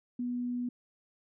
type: tone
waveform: sine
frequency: 244.9 Hz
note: B3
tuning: 14 cents flat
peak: -31 dBFS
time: 0.19-0.69 s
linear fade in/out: 5 ms
effects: none